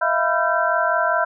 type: tone cluster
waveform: sine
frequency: 640 / 685 / 993 / 1360 / 1554 Hz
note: D#5 / F5 / B5 / F6 / G6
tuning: +49 / -34 / +9 / -46 / -16 cents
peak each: -23 dBFS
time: 0.01-1.25 s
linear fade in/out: 10 ms
effects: none

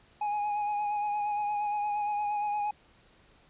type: tone with vibrato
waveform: triangle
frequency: 830.6 Hz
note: G#5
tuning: in tune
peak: -26 dBFS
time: 0.21-2.71 s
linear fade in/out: 5 ms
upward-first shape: sine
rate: 8.6 Hz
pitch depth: 24 cents each way
effects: pink hiss -61 dBFS RMS until 3.49 s + resampled to 8000 Hz

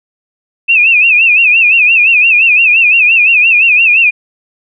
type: tone with vibrato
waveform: sine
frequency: 2586 Hz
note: E7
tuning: 34 cents flat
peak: -4 dBFS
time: 0.68-4.11 s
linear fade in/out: 20 ms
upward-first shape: sine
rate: 5.8 Hz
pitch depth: 120 cents each way
effects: none

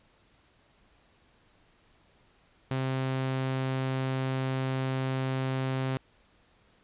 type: tone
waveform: sawtooth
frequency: 131.8 Hz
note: C3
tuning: 13 cents sharp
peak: -24 dBFS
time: 2.71-5.97 s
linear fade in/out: 0 ms
effects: pink hiss -64 dBFS RMS until 6.83 s + resampled to 8000 Hz

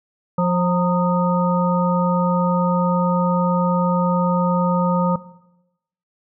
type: harmonic tone with a mistuned harmonic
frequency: 177.1 Hz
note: F3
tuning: 24 cents sharp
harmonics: 1 / 3 / 5 / 7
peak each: -17 / -22 / -24 / -25 dBFS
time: 0.38-5.16 s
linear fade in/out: 5 ms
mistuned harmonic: 5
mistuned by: +64 cents
effects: noise-tail reverb RT60 0.9 s tail -17 dB re dry

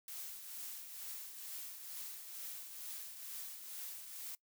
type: noise with tremolo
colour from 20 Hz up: blue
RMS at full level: -45 dBFS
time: 0.08-4.35 s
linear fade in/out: 2 ms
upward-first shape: triangle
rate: 2.2 Hz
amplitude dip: 55%
effects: noise-tail reverb RT60 0.1 s tail -21 dB re dry

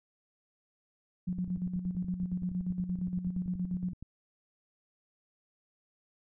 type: tone with tremolo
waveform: sine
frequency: 180.6 Hz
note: F#3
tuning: 42 cents flat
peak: -29 dBFS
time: 1.27-3.93 s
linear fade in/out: 10 ms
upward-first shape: square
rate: 8.6 Hz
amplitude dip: 60%
type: click train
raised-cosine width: 5 ms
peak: -31 dBFS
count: 30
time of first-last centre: 1.29-4.026 s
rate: 10.6 Hz
effects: none

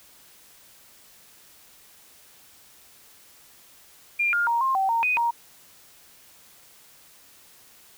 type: tone with pitch steps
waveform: sine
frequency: 2398 / 1412 / 936 / 1061 / 772 / 921 / 2493 / 938 Hz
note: D7 / F6 / A#5 / C6 / G5 / A#5 / D#7 / A#5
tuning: +36 / +19 / +7 / +24 / -27 / -21 / +3 / +11 cents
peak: -20 dBFS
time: 4.19-5.31 s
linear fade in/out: 10 ms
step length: 140 ms
effects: white hiss -53 dBFS RMS until 7.97 s

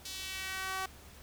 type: tone with high-pass filter sweep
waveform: sawtooth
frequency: 379.8 Hz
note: F#4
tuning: 45 cents sharp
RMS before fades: -39 dBFS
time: 0.05-0.86 s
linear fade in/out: 5 ms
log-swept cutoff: 4300 to 900 Hz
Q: 1.5
effects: added 72 Hz sine -55 dBFS peak until 1.22 s + pink hiss -55 dBFS RMS until 1.22 s

